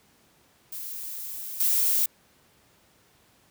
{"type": "noise with level steps", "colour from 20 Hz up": "violet", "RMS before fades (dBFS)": [-36, -23], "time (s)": [0.72, 2.06], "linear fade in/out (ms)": 5, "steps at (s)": 1.6, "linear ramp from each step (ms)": 5, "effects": ["pink hiss -61 dBFS RMS until 3.5 s", "high-pass 80 Hz 12 dB/octave"]}